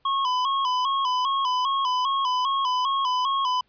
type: tone with vibrato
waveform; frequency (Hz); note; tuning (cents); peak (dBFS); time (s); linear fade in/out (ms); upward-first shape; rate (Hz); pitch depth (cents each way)
square; 1047; C6; +1; -22; 0.05-3.61; 5; square; 2.5; 73
effects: pink hiss -67 dBFS RMS until 3.68 s + resampled to 11025 Hz